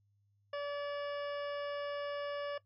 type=harmonic tone; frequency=575 Hz; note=D5; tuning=37 cents flat; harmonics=1 / 2 / 3 / 4 / 5 / 6 / 8 / 9; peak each=-37 / -44 / -46 / -56 / -51 / -59 / -64 / -58 dBFS; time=0.53-2.58 s; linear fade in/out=5 ms; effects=noise-tail reverb RT60 0.1 s tail -18 dB re dry + added 101 Hz sine -70 dBFS peak until 2.65 s